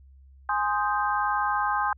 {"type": "chord", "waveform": "sine", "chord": "Ab major seventh", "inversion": "none", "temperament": "equal", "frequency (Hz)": [830.6, 1046.5, 1244.5, 1568], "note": ["Ab5", "C6", "Eb6", "G6"], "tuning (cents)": [0, 0, 0, 0], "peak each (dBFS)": [-27, -28, -29, -30], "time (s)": [0.49, 1.93], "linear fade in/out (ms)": 2, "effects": ["added 67 Hz sine -49 dBFS peak until 1.97 s"]}